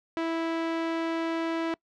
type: tone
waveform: sawtooth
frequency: 328.9 Hz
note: E4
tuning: 4 cents flat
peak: -23 dBFS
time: 0.17-1.74 s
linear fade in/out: 0 ms
effects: noise-tail reverb RT60 0.1 s tail -25 dB re dry + low-pass 3000 Hz 12 dB/octave